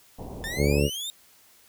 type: low-pass noise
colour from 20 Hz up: pink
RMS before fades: -38 dBFS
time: 0.18-0.82 s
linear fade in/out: 10 ms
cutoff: 910 Hz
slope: 48 dB/octave
type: exponential sweep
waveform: sawtooth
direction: up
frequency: 1760 to 3729 Hz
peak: -28 dBFS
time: 0.44-1.1 s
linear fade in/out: 0 ms
type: harmonic tone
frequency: 71.8 Hz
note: D2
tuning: 39 cents flat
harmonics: 1 / 2 / 3 / 4 / 5 / 6 / 7 / 8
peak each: -25 / -25 / -29 / -30 / -30 / -27 / -31 / -32 dBFS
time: 0.56-0.9 s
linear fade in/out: 50 ms
effects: white hiss -57 dBFS RMS until 1.68 s